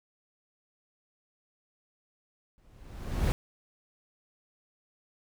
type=noise with exponential growth; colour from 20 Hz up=brown; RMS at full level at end=-23 dBFS; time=2.58-3.32 s; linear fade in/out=0 ms; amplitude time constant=160 ms; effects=none